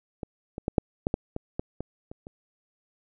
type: clicks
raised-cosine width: 2 ms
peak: -20 / -21 / -13 / -6 / -11 / -11 / -18 / -15 / -19 / -26 / -28 dBFS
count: 11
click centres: 0.232 / 0.581 / 0.681 / 0.782 / 1.069 / 1.141 / 1.364 / 1.595 / 1.806 / 2.115 / 2.269 s
effects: none